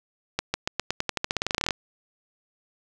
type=accelerating click train; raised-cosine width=0.2 ms; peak=-7 dBFS; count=21; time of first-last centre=0.39-1.708 s; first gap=150 ms; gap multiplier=0.9; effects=none